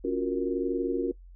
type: chord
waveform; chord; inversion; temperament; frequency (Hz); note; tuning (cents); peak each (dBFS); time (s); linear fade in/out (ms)
sine; Gb major seventh; second; equal; 277.2 / 349.2 / 370 / 466.2; Db4 / F4 / Gb4 / Bb4; 0 / 0 / 0 / 0; -31; 0.04-1.12; 10
effects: noise-tail reverb RT60 0.1 s tail -20 dB re dry + added 44 Hz sine -46 dBFS peak until 1.35 s